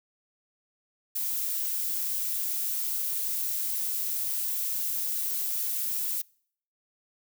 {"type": "noise", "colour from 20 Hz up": "violet", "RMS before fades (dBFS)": -30, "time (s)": [1.15, 6.22], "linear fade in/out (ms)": 10, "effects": ["noise-tail reverb RT60 0.6 s tail -26 dB re dry"]}